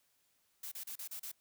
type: noise bursts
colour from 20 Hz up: blue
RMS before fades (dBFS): -44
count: 6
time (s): 0.63-1.316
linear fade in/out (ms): 5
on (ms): 86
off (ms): 34
effects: white hiss -75 dBFS RMS until 1.4 s